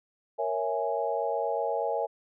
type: chord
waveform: sine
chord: A# half-diminished seventh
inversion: none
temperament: equal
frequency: 466.2 / 554.4 / 659.3 / 830.6 Hz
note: A#4 / C#5 / E5 / G#5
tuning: 0 / 0 / 0 / 0 cents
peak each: -32 dBFS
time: 0.38-2.07 s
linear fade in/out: 20 ms
effects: none